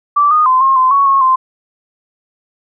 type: tone with pitch steps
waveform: sine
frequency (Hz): 1164 / 1231 / 1030 / 1072 / 1032 / 1114 / 1092 / 1041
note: D6 / D#6 / C6 / C6 / C6 / C#6 / C#6 / C6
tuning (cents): -16 / -19 / -28 / +42 / -24 / +8 / -26 / -9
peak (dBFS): -7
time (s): 0.16-1.36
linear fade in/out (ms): 10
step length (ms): 150
effects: none